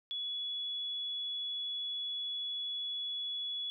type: tone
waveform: sine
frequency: 3393 Hz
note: G#7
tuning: 36 cents sharp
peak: -35 dBFS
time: 0.11-3.7 s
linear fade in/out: 0 ms
effects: none